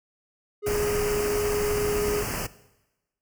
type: tone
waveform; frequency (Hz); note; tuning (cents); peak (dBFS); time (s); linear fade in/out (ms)
triangle; 415.3; G#4; 0; -22; 0.62-2.25; 50
type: band-stop noise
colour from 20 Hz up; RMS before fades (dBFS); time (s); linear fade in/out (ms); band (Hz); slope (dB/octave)
pink; -30; 0.66-2.47; 10; 3000 to 4600; 96
effects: noise-tail reverb RT60 1.0 s tail -18 dB re dry